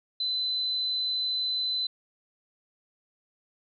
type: tone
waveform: sine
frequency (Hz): 4027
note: B7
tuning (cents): +33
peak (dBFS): -26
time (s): 0.2-1.87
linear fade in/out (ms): 5
effects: none